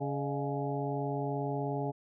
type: harmonic tone with a mistuned harmonic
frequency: 140.2 Hz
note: C#3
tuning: 20 cents sharp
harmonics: 1 / 2 / 3 / 4 / 5 / 6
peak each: -35 / -38 / -37 / -42 / -40 / -40 dBFS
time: 0-1.92 s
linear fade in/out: 20 ms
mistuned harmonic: 4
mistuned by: +130 cents
effects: none